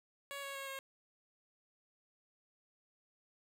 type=tone with pitch steps; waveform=10% pulse; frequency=560 / 553.2 / 546.6 / 540 Hz; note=C#5 / C#5 / C#5 / C#5; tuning=+18 / -4 / -24 / -45 cents; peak=-34 dBFS; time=0.31-0.79 s; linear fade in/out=0 ms; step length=120 ms; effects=none